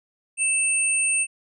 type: tone pair together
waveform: sine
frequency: 2643 / 8798 Hz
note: E7 / C#9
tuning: +4 / -14 cents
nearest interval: octave + major sixth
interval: 2082 cents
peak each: -23 / -21 dBFS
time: 0.37-1.27 s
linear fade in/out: 50 ms
effects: none